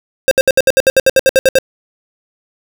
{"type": "tone bursts", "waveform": "square", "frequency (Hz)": 530, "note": "C5", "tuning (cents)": 22, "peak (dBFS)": -6, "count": 14, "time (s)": [0.28, 1.586], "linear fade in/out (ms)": 0, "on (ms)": 32, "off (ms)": 66, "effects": []}